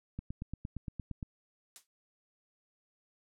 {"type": "click train", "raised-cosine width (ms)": 5, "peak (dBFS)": -26, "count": 10, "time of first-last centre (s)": [0.19, 1.228], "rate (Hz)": 8.67}
{"type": "noise with exponential decay", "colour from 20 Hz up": "blue", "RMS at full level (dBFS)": -42, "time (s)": [1.76, 1.87], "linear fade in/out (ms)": 0, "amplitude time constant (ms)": 22}
{"effects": ["low-pass 9000 Hz 12 dB/octave"]}